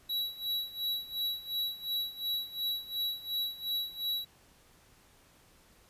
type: tone with tremolo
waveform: square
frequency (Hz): 3904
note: B7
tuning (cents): -21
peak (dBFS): -30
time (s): 0.09-4.25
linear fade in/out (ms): 10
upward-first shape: sine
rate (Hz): 2.8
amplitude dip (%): 85
effects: pink hiss -62 dBFS RMS until 5.89 s + resampled to 32000 Hz